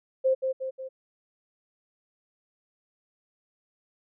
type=tone with echo; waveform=sine; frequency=525 Hz; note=C5; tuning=6 cents sharp; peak=-19 dBFS; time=0.24-0.35 s; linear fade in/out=20 ms; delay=180 ms; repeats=3; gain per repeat=-5 dB; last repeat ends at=0.89 s; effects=none